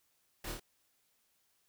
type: noise with echo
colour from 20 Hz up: pink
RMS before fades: -43 dBFS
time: 0.44-0.52 s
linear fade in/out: 5 ms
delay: 26 ms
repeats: 3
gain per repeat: -2 dB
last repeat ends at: 0.598 s
effects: white hiss -75 dBFS RMS until 1.68 s